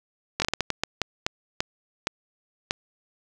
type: slowing click train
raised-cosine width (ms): 0.2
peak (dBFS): -6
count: 13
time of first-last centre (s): 0.4-2.709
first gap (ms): 20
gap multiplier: 1.37
effects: none